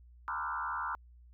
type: tone with frequency modulation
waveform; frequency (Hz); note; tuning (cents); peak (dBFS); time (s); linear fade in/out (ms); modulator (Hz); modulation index
sine; 1184; D6; +14; -33; 0.28-0.95; 0; 75.5; 3.7
effects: added 60 Hz sine -54 dBFS peak until 1.33 s